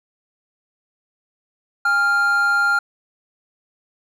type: tone pair together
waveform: triangle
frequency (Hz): 814.4 / 1396.9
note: G#5 / F6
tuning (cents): -34 / 0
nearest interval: major sixth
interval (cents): 934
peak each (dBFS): -24 / -13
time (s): 1.85-2.79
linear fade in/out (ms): 5
effects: none